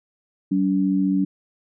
sine tone pair together, 190.4 / 285.3 Hz, F#3 / C#4, +50 / +50 cents, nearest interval perfect fifth, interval 700 cents, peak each -20 dBFS, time 0.51-1.25 s, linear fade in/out 10 ms, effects none

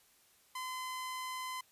sawtooth tone, 1024 Hz, C6, 38 cents flat, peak -35 dBFS, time 0.55-1.61 s, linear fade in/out 5 ms, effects white hiss -67 dBFS RMS until 1.71 s + resampled to 32000 Hz

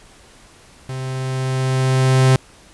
45% pulse tone with level ramp, 130.81 Hz, C3, in tune, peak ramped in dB -25 to -9 dBFS, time 0.89-2.36 s, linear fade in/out 2 ms, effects pink hiss -47 dBFS RMS until 2.73 s + resampled to 24000 Hz

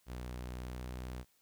sawtooth tone with pitch glide, 61.74 to 62.35 Hz, B1 to B1, 0 to +17 cents, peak -37 dBFS, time 0.06-1.25 s, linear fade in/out 50 ms, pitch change +17 cents, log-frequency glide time 0.64-0.74 s, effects white hiss -72 dBFS RMS until 1.41 s

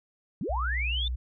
sine linear sweep, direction up, 130.81 to 3619 Hz, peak -29 dBFS, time 0.41-1.08 s, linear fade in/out 2 ms
sine tone with vibrato, 61.74 Hz, B1, in tune, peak -28 dBFS, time 0.49-1.16 s, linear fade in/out 10 ms, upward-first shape sine, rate 4.9 Hz, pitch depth 9 cents each way
effects none

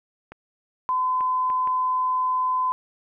clicks, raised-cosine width 0.5 ms, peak -24 dBFS, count 4, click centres 0.32 / 1.208 / 1.501 / 1.674 s
sine tone, 1018 Hz, C6, 48 cents flat, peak -20 dBFS, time 0.89-2.72 s, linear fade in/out 0 ms
effects none

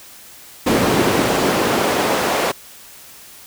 brown noise with high-pass filter sweep, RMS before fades -17 dBFS, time 0.66-2.52 s, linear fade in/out 10 ms, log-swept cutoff 230 to 530 Hz, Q 0.87, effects white hiss -41 dBFS RMS until 3.46 s

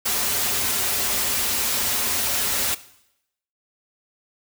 white noise with comb filter, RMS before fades -23 dBFS, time 0.05-2.75 s, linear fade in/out 10 ms, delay 6.2 ms, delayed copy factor -0.6, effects noise-tail reverb RT60 0.8 s tail -17 dB re dry

